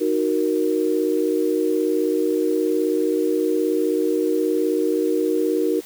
sine chord, D# minor, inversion none, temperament equal, 311.1 / 370 / 466.2 Hz, D#4 / F#4 / A#4, 0 / 0 / 0 cents, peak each -22 dBFS, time 0-5.81 s, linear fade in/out 20 ms, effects white hiss -43 dBFS RMS until 5.85 s

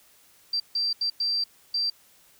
sine tone bursts at uneven times, 4699 Hz, D8, in tune, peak -23 dBFS, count 5, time 0.53-0.6 / 0.75-0.93 / 1.01-1.1 / 1.2-1.44 / 1.74-1.9 s, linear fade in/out 5 ms, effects white hiss -58 dBFS RMS until 2.39 s

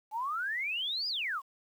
sine exponential two-way sweep, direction up then down, 830.6 to 5050 to 1007 Hz, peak -31 dBFS, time 0.11-1.42 s, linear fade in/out 50 ms, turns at 1.08 s, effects 10-bit

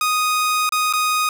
sawtooth tone with dropouts, 1244.5 Hz, D#6, in tune, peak -13 dBFS, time 0.01-1.29 s, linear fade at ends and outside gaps 2 ms, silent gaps 0.692-0.722 / 0.927-0.935 s, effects none

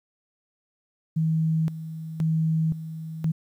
sine tone with tremolo, 160 Hz, D#3, 49 cents sharp, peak -20 dBFS, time 1.16-3.32 s, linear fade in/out 10 ms, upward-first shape square, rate 0.96 Hz, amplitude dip 75%, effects 10-bit

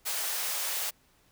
white high-pass noise, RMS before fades -32 dBFS, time 0.05-0.91 s, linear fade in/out 20 ms, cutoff 490 Hz, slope 24 dB/octave, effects pink hiss -65 dBFS RMS until 1.31 s

